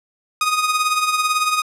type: tone with tremolo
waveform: sawtooth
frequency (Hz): 1244.5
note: D#6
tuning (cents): 0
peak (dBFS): -10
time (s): 0.41-1.62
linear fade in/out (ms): 2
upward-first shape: triangle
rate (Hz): 18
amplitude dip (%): 65
effects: low-pass 12000 Hz 12 dB/octave